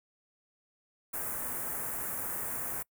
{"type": "band-stop noise", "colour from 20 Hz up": "white", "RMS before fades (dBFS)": -36, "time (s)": [1.13, 2.83], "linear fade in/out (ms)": 10, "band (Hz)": [1800, 8900], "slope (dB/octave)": 24, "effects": ["noise-tail reverb RT60 0.1 s tail -25 dB re dry"]}